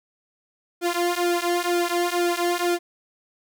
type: tone with flanger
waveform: sawtooth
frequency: 349.2 Hz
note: F4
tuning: in tune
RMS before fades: -23 dBFS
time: 0.81-2.79 s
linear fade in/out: 50 ms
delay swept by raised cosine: 1.8 to 3.7 ms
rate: 2.1 Hz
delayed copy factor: -0.95
effects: none